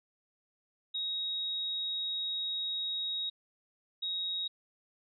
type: tone bursts at uneven times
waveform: sine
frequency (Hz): 3780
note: A#7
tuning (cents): +23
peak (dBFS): -32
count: 2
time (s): 0.94-3.3 / 4.02-4.48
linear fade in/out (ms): 10
effects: none